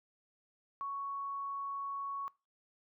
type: tone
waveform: sine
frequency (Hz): 1112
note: C#6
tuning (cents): +5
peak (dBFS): -36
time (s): 0.81-2.28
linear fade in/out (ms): 0
effects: noise-tail reverb RT60 0.3 s tail -23 dB re dry